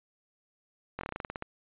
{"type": "slowing click train", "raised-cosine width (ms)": 0.5, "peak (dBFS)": -20, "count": 12, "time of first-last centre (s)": [0.99, 1.424], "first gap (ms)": 21, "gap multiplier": 1.12, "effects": ["resampled to 8000 Hz"]}